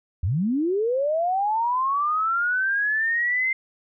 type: linear sweep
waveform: sine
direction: up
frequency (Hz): 73.42 to 2093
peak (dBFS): -20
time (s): 0.23-3.53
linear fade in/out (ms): 5
effects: none